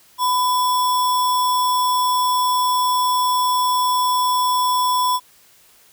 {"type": "tone with sample-and-hold", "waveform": "sine", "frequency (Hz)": 1000, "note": "B5", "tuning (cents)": 21, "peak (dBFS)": -15, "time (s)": [0.18, 5.2], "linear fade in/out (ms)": 50, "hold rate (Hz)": 4410, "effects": ["white hiss -52 dBFS RMS until 5.92 s"]}